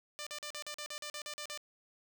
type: tone bursts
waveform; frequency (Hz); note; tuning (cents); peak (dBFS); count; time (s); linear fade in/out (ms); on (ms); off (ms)
5% pulse; 595; D5; +22; -29; 12; 0.19-1.575; 0; 76; 43
effects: none